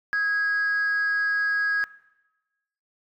sine tone pair together, 1276 / 1649.2 Hz, D#6 / G#6, +43 / -13 cents, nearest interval major third, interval 444 cents, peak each -32 / -20 dBFS, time 0.13-1.84 s, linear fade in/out 0 ms, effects noise-tail reverb RT60 1.0 s tail -19 dB re dry + tanh soft clip ceiling -19 dBFS

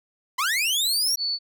sawtooth linear sweep, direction up, 962 to 5790 Hz, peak -18 dBFS, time 0.38-1.16 s, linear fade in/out 10 ms
sine tone, 4461 Hz, C#8, 10 cents sharp, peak -23 dBFS, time 1.17-1.39 s, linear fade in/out 50 ms
effects none

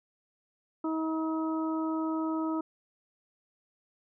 harmonic tone, 318.9 Hz, D#4, 43 cents sharp, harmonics 1 / 2 / 3 / 4, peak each -29 / -40 / -39 / -39 dBFS, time 0.84-2.61 s, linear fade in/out 5 ms, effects none

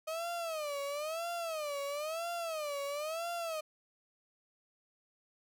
35% pulse tone with vibrato, 622.3 Hz, D#5, in tune, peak -34 dBFS, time 0.07-3.61 s, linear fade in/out 10 ms, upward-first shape sine, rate 1 Hz, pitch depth 180 cents each way, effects none

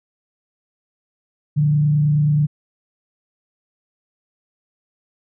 sine tone with frequency modulation, 148.6 Hz, D3, 21 cents sharp, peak -13 dBFS, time 1.56-2.47 s, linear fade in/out 20 ms, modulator 29.4 Hz, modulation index 0.33, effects none

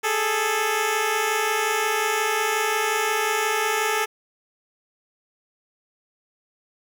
10% pulse tone pair together, 412 / 437.6 Hz, G#4 / A4, -14 / -9 cents, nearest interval minor second, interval 105 cents, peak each -18 / -14 dBFS, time 0.03-4.06 s, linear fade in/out 20 ms, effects none

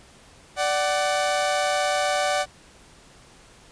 sawtooth tone pair together, 587.3 / 751.1 Hz, D5 / F#5, 0 / +26 cents, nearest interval major third, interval 426 cents, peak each -20 dBFS, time 0.56-2.46 s, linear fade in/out 50 ms, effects pink hiss -51 dBFS RMS until 3.71 s + resampled to 22050 Hz

